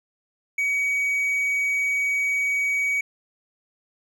triangle tone, 2261 Hz, C#7, 34 cents sharp, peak -19 dBFS, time 0.58-3.01 s, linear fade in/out 5 ms, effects none

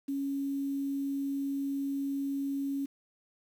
sine tone with quantisation, 277.2 Hz, C#4, in tune, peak -30 dBFS, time 0.08-2.86 s, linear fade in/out 10 ms, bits 9, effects none

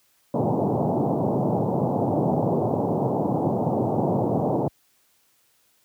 pink band-pass noise, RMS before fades -23 dBFS, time 0.34-4.68 s, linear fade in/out 2 ms, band 110 to 880 Hz, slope 48 dB/octave, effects white hiss -64 dBFS RMS until 5.84 s + high-pass 60 Hz 12 dB/octave

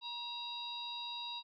harmonic tone with a mistuned harmonic, 955 Hz, A#5, 42 cents sharp, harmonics 1 / 3 / 4 / 5, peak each -46 / -51 / -42 / -50 dBFS, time 0.01-1.43 s, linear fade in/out 50 ms, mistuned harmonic 3, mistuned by -73 cents, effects none

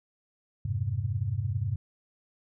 sine tone cluster, 83.8 / 101.2 / 118.8 / 130.9 Hz, E2 / G#2 / A#2 / C3, +29 / -44 / +33 / +1 cents, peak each -37 / -29 / -38 / -33 dBFS, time 0.65-1.76 s, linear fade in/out 5 ms, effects none

